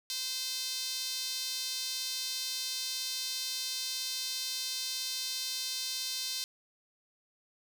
sawtooth tone with high-pass filter, 517 Hz, C5, 21 cents flat, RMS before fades -36 dBFS, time 0.1-6.44 s, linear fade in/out 0 ms, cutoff 4300 Hz, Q 2.6, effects none

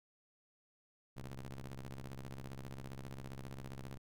sawtooth ring-modulated tone, 67.4 Hz, C#2, 48 cents flat, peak -38 dBFS, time 1.16-3.98 s, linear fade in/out 10 ms, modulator 59.9 Hz, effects none

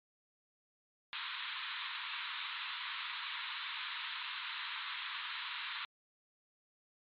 white band-pass noise, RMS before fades -42 dBFS, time 1.13-5.85 s, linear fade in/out 0 ms, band 930 to 4000 Hz, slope 96 dB/octave, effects MP3 48 kbps

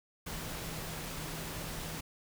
sine tone in noise, 160.4 Hz, E3, 47 cents flat, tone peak -47 dBFS, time 0.26-2.01 s, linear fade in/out 10 ms, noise pink, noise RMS -41 dBFS, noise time 0.26-2.01 s, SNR -9 dB, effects none

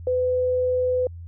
sine tone, 504 Hz, B4, 35 cents sharp, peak -19 dBFS, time 0.07-1.07 s, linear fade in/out 2 ms, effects added 85 Hz sine -35 dBFS peak until 1.27 s

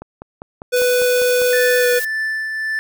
click train, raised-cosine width 1 ms, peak -18 dBFS, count 8, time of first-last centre 0.02-1.417 s, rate 5.01 Hz
square tone with pitch glide, 495.6 to 490.8 Hz, B4 to B4, +6 to -11 cents, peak -14 dBFS, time 0.72-2 s, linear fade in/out 20 ms, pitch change -17 cents, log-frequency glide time 1.79-1.87 s
blue noise, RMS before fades -27 dBFS, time 0.76-2.05 s, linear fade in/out 5 ms
triangle tone with tremolo, 1760 Hz, A6, in tune, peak -16 dBFS, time 1.53-2.79 s, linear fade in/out 0 ms, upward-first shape triangle, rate 1.8 Hz, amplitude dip 40%
effects none

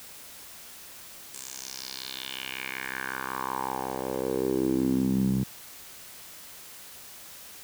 10% pulse tone with band-pass filter sweep, 65.4 Hz, C2, in tune, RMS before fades -30 dBFS, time 1.33-5.44 s, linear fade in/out 10 ms, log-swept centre 8300 to 160 Hz, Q 3.5, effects white hiss -46 dBFS RMS until 7.63 s

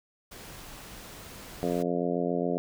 pink noise, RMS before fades -45 dBFS, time 0.31-1.83 s, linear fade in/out 10 ms
harmonic tone, 87.3 Hz, F2, in tune, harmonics 2 / 3 / 4 / 5 / 6 / 7 / 8, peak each -33 / -32 / -34 / -32 / -35 / -35 / -37 dBFS, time 1.63-2.58 s, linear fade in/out 0 ms
effects none

